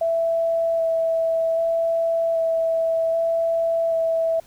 sine tone with vibrato, 659.3 Hz, E5, in tune, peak -18 dBFS, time 0.01-4.4 s, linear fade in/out 5 ms, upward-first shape square, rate 0.64 Hz, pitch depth 9 cents each way, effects pink hiss -53 dBFS RMS until 4.46 s

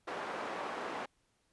white band-pass noise, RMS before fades -40 dBFS, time 0.07-1.06 s, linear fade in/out 10 ms, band 320 to 1100 Hz, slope 12 dB/octave, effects pink hiss -75 dBFS RMS until 1.52 s + resampled to 24000 Hz

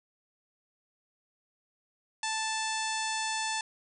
harmonic tone, 880 Hz, A5, in tune, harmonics 1 / 2 / 3 / 4 / 5 / 6 / 7 / 8 / 9 / 10, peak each -34 / -37 / -39 / -40 / -41 / -42 / -42 / -43 / -44 / -44 dBFS, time 2.23-3.61 s, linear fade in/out 2 ms, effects none

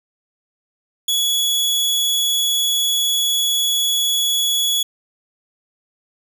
sawtooth tone, 3381 Hz, G#7, 30 cents sharp, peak -13 dBFS, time 1.08-4.83 s, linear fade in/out 5 ms, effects none

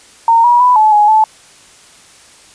sine tone with pitch steps, 918 / 963 / 992 / 863 / 836 / 870 Hz, A#5 / B5 / B5 / A5 / G#5 / A5, -27 / -44 / +7 / -34 / +11 / -20 cents, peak -5 dBFS, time 0.28-1.24 s, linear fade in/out 2 ms, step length 160 ms, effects white hiss -42 dBFS RMS until 2.54 s + resampled to 22050 Hz

